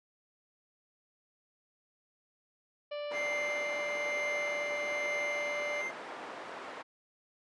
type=harmonic tone; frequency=587.3 Hz; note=D5; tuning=in tune; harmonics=1 / 2 / 3 / 4 / 5 / 6 / 7 / 8 / 9; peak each=-36 / -49 / -55 / -50 / -50 / -63 / -57 / -66 / -65 dBFS; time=2.91-5.82 s; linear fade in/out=10 ms
type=band-pass noise; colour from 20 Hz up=white; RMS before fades=-44 dBFS; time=3.1-6.83 s; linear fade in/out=20 ms; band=360 to 1200 Hz; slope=12 dB/octave
type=tone with tremolo; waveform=triangle; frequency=2093 Hz; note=C7; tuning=in tune; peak=-31 dBFS; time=3.12-5.92 s; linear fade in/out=50 ms; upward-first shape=sine; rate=1.1 Hz; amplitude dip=30%
effects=resampled to 22050 Hz